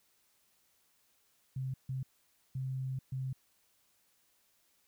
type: tone bursts at uneven times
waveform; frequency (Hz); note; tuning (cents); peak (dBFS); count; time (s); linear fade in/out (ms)
sine; 131.4; C3; +8; -34; 4; 1.56-1.74 / 1.89-2.03 / 2.55-2.99 / 3.12-3.33; 5
effects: white hiss -72 dBFS RMS until 4.87 s